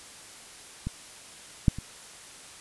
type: clicks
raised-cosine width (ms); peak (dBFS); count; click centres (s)
5; -18 / -6 / -23; 3; 0.87 / 1.682 / 1.786
effects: white hiss -47 dBFS RMS until 2.6 s + resampled to 24000 Hz